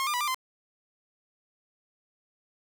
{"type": "tone with pitch steps", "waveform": "sawtooth", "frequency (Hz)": [1075, 1201, 981, 1188, 1036], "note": ["C6", "D6", "B5", "D6", "C6"], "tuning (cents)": [47, 38, -12, 20, -17], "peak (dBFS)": -23, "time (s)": [0, 0.345], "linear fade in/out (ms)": 0, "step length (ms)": 69, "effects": []}